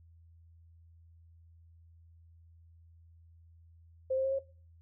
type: tone with pitch steps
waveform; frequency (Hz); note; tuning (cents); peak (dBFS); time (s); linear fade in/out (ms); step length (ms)
sine; 523.3 / 529.7 / 536.2 / 542.7; C5 / C5 / C5 / C#5; 0 / +21 / +42 / -37; -28; 4.1-4.392; 10; 73
effects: noise-tail reverb RT60 0.4 s tail -22 dB re dry + added 83 Hz sine -56 dBFS peak until 4.81 s